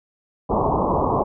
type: low-pass noise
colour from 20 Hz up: white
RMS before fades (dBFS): -20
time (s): 0.49-1.24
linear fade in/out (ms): 20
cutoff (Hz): 1100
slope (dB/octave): 96
effects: none